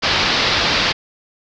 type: low-pass noise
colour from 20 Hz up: white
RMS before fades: -17 dBFS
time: 0.02-0.93 s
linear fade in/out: 20 ms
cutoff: 5000 Hz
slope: 48 dB/octave
effects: none